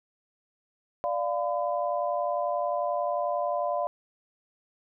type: chord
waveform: sine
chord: B diminished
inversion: first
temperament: equal with one note detuned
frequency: 587.3 / 698.5 / 1010.3 Hz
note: D5 / F5 / B5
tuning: 0 / 0 / +39 cents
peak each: -29 / -29 / -33 dBFS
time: 1.04-3.87 s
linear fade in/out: 0 ms
effects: none